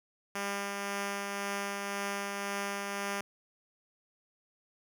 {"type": "tone with tremolo", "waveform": "5% pulse", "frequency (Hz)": 200, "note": "G3", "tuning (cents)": 35, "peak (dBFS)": -21, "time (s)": [0.35, 3.21], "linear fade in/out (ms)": 5, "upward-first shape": "triangle", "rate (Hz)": 1.9, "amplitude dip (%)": 30, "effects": []}